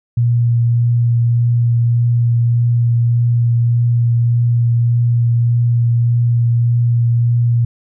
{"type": "tone with vibrato", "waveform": "sine", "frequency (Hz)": 118.6, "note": "A#2", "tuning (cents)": 30, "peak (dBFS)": -10, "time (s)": [0.17, 7.65], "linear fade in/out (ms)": 5, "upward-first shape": "triangle", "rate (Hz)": 1.7, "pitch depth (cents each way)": 13, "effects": []}